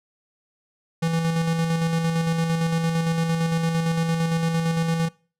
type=tone with tremolo; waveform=square; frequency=164.81 Hz; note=E3; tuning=in tune; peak=-20 dBFS; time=1.02-5.09 s; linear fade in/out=10 ms; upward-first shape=square; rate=8.8 Hz; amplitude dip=35%; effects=noise-tail reverb RT60 0.4 s tail -23 dB re dry + low-pass 10000 Hz 12 dB/octave